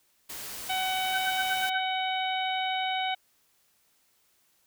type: noise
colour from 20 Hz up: white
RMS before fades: -39 dBFS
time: 0.29-1.7 s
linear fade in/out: 10 ms
type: harmonic tone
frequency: 752 Hz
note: F#5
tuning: 28 cents sharp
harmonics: 1 / 2 / 3 / 4 / 5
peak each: -29 / -38 / -35 / -35 / -37 dBFS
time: 0.69-3.15 s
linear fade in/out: 10 ms
type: tone bursts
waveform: sine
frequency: 1527 Hz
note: G6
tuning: 46 cents flat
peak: -28 dBFS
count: 6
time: 1.13-1.797 s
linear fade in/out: 10 ms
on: 62 ms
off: 59 ms
effects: white hiss -68 dBFS RMS until 4.66 s